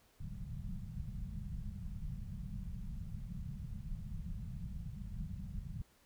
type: low-pass noise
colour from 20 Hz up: pink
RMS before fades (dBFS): -43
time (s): 0.2-5.82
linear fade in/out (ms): 2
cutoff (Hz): 210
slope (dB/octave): 96
effects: pink hiss -69 dBFS RMS until 6.05 s